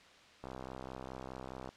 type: click train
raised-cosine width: 1 ms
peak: -30 dBFS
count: 82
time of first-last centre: 0.44-1.69 s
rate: 64.8 Hz
effects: white hiss -59 dBFS RMS until 1.76 s + low-pass 4000 Hz 12 dB/octave